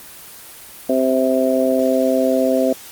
harmonic tone, 130.81 Hz, C3, in tune, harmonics 2 / 3 / 4 / 5, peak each -18 / -23 / -18 / -19 dBFS, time 0.89-2.73 s, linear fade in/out 5 ms, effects white hiss -38 dBFS RMS until 2.91 s + Opus 24 kbps

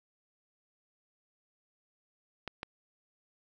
clicks, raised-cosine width 0.3 ms, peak -21 dBFS, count 2, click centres 2.477 / 2.631 s, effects none

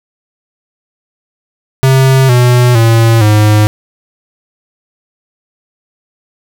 square tone with pitch steps, 132.8 / 123.19 / 114.28 / 106.01 Hz, C3 / B2 / A#2 / G#2, +26 / -4 / -34 / +36 cents, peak -5 dBFS, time 1.83-3.67 s, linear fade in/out 0 ms, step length 460 ms, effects none

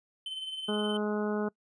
triangle tone with tremolo, 3069 Hz, G7, 37 cents flat, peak -32 dBFS, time 0.26-0.97 s, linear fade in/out 2 ms, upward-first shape sine, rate 19 Hz, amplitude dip 50%
harmonic tone, 210 Hz, G#3, 19 cents sharp, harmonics 1 / 2 / 3 / 4 / 5 / 6 / 7, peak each -31 / -32 / -39 / -42 / -45 / -43 / -43 dBFS, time 0.68-1.49 s, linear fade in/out 10 ms
effects noise-tail reverb RT60 0.1 s tail -24 dB re dry + resampled to 22050 Hz

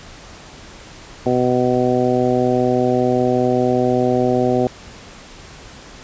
harmonic tone, 125 Hz, B2, 21 cents sharp, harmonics 1 / 2 / 3 / 4 / 5 / 6, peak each -24 / -19 / -19 / -21 / -22 / -23 dBFS, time 1.26-4.67 s, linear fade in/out 2 ms, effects pink hiss -39 dBFS RMS until 6.03 s + resampled to 16000 Hz

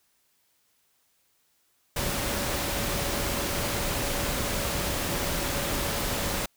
sine tone in noise, 567 Hz, C#5, 39 cents sharp, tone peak -38 dBFS, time 1.96-6.46 s, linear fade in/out 5 ms, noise pink, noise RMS -29 dBFS, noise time 1.96-6.46 s, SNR -12 dB, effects white hiss -69 dBFS RMS until 6.56 s

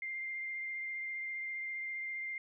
sine tone with vibrato, 2100 Hz, C7, 6 cents sharp, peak -37 dBFS, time 0.02-2.38 s, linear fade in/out 2 ms, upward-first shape triangle, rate 15 Hz, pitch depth 15 cents each way, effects none

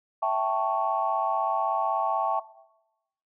sine chord, A dominant seventh, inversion second, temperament equal, 659.3 / 784 / 880 / 1108.7 Hz, E5 / G5 / A5 / C#6, 0 / 0 / 0 / 0 cents, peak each -28 dBFS, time 0.22-2.4 s, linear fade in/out 10 ms, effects noise-tail reverb RT60 0.9 s tail -18 dB re dry + tanh soft clip ceiling -12 dBFS

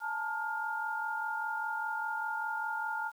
sine tone cluster, 862 / 907 / 1412 Hz, A5 / A#5 / F6, -36 / -48 / +19 cents, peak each -38 / -38 / -35 dBFS, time 0-3.12 s, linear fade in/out 50 ms, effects 10-bit

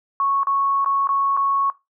sine tone with dropouts, 1105 Hz, C#6, 6 cents flat, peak -17 dBFS, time 0.2-1.7 s, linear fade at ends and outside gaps 1 ms, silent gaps 0.433-0.47 / 0.846-0.86 / 1.072-1.09 / 1.367-1.373 s, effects noise-tail reverb RT60 0.2 s tail -17 dB re dry

